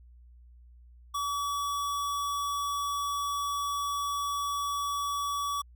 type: tone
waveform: square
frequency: 1140 Hz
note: C#6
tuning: 48 cents sharp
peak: -30 dBFS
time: 1.14-5.62 s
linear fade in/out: 10 ms
effects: added 60 Hz sine -51 dBFS peak until 5.75 s